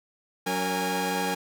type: tone cluster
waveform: sawtooth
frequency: 184.6 / 281.4 / 463.9 / 820 Hz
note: F#3 / C#4 / A#4 / G#5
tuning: -4 / +26 / -8 / -22 cents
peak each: -28 / -31 / -28 / -25 dBFS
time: 0.46-1.35 s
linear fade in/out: 10 ms
effects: none